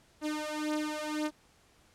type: beating tone pair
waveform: sawtooth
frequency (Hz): 303 / 304.9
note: D#4 / D#4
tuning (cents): -46 / -35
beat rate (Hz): 1.9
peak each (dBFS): -31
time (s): 0.21-1.31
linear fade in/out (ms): 50
effects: pink hiss -64 dBFS RMS until 1.94 s + low-pass 10000 Hz 12 dB/octave